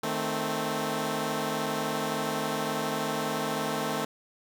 10% pulse chord, A diminished, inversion second, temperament equal with one note detuned, 154.49 / 220 / 261.6 Hz, Eb3 / A3 / C4, -12 / 0 / 0 cents, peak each -26 / -23 / -25 dBFS, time 0.03-4.05 s, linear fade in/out 5 ms, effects none

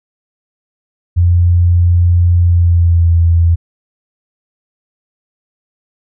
sine tone with pitch glide, 87.31 to 84.34 Hz, F2 to E2, 0 to +40 cents, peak -6 dBFS, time 1.16-3.56 s, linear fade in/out 20 ms, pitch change -60 cents, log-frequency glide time 2.4-3.11 s, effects none

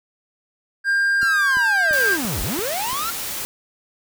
triangle tone with pitch glide, 1600 to 1588.9 Hz, G6 to G6, +35 to +23 cents, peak -14 dBFS, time 0.84-2.18 s, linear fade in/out 50 ms, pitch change -12 cents, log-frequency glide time 1.3-1.87 s
45% pulse linear two-way sweep, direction down then up, 1417 to 33.27 to 1417 Hz, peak -24 dBFS, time 1.21-3.11 s, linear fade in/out 10 ms, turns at 2.42 s
click train, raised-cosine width 3 ms, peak -23 dBFS, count 6, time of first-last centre 1.23-2.931 s, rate 2.94 Hz
white noise, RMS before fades -28 dBFS, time 1.93-3.45 s, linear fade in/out 0 ms
effects none

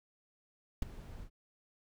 brown noise with ADSR envelope, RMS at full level -29 dBFS, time 0.82-1.3 s, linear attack 4 ms, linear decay 11 ms, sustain -18 dB, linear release 78 ms, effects none

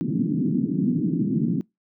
white band-pass noise, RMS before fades -23 dBFS, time 0.01-1.61 s, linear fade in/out 0 ms, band 140 to 300 Hz, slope 48 dB/octave, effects noise-tail reverb RT60 0.2 s tail -26 dB re dry

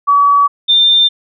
sine tone pair in turn, 1139 / 3595 Hz, C#6 / A7, +47 / +36 cents, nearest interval octave + minor sixth, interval 1989 cents, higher second, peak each -6 dBFS, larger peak neither, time 0.07-0.48 / 0.68-1.09 s, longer neither, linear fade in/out 20 ms, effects none

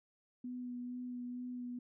sine tone with vibrato, 246.9 Hz, B3, in tune, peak -40 dBFS, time 0.44-1.79 s, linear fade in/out 5 ms, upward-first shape sine, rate 2.2 Hz, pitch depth 15 cents each way, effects none

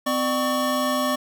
square tone cluster, 255.6 / 598 / 1115 Hz, C4 / D5 / C#6, -40 / +31 / +10 cents, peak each -26 dBFS, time 0.06-1.16 s, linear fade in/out 10 ms, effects none

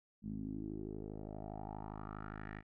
10% pulse tone with low-pass filter sweep, 52.4 Hz, G#1, 16 cents sharp, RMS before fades -45 dBFS, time 0.22-2.63 s, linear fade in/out 50 ms, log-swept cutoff 210 to 2000 Hz, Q 4.3, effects none

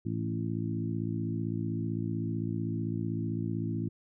harmonic tone with a mistuned harmonic, 55.7 Hz, A1, 22 cents sharp, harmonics 2 / 3 / 4 / 5 / 6, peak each -34 / -36 / -37 / -38 / -39 dBFS, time 0.05-3.89 s, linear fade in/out 10 ms, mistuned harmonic 2, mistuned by -32 cents, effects none

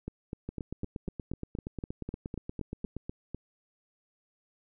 two click trains, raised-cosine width 3 ms, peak -23 / -23 dBFS, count 22 / 14, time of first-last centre 0.49-2.966 / 0.08-3.346 s, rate 8.48 / 3.98 Hz, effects none

